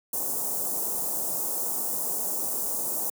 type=band-stop noise; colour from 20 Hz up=white; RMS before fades=-29 dBFS; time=0.13-3.1 s; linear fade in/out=5 ms; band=910 to 7300 Hz; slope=24 dB/octave; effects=high-pass 200 Hz 12 dB/octave